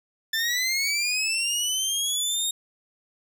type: linear sweep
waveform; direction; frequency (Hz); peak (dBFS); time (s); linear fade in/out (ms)
20% pulse; up; 1760 to 3729; -18; 0.33-2.51; 5
effects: none

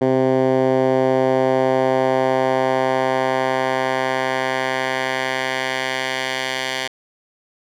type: tone with band-pass filter sweep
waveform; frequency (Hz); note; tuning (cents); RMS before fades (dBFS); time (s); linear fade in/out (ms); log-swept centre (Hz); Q
10% pulse; 130.81; C3; 0; -19; 0.01-6.88; 10; 370 to 3000; 0.94
effects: none

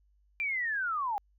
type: linear sweep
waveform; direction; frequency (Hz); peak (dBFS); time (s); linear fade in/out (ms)
sine; down; 2390 to 784; -29; 0.4-1.18; 0
effects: added 50 Hz sine -64 dBFS peak until 1.38 s

